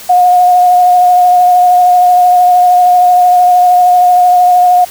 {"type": "tone with vibrato", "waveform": "sine", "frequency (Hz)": 720, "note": "F#5", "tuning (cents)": -47, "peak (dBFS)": -3, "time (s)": [0.09, 4.85], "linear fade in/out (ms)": 10, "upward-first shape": "sine", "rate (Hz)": 13, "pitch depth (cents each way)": 15, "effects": ["white hiss -30 dBFS RMS until 4.9 s"]}